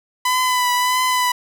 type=tone with vibrato; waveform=sawtooth; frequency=1000 Hz; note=B5; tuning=21 cents sharp; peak=-12 dBFS; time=0.25-1.32 s; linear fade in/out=5 ms; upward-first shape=triangle; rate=1.6 Hz; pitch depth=31 cents each way; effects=none